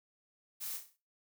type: noise with echo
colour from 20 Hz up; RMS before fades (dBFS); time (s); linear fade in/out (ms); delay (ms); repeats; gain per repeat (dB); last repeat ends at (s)
blue; -41; 0.6-0.78; 20; 32; 6; -6; 0.972
effects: noise-tail reverb RT60 0.3 s tail -17 dB re dry